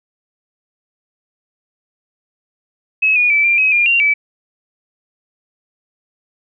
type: tone with pitch steps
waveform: sine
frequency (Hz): 2572 / 2449 / 2315 / 2380 / 2544 / 2407 / 2765 / 2302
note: E7 / D#7 / D7 / D7 / D#7 / D7 / F7 / D7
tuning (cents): -43 / -28 / -25 / +22 / +38 / +42 / -18 / -35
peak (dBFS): -10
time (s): 3.02-4.14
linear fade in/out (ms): 10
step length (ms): 140
effects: none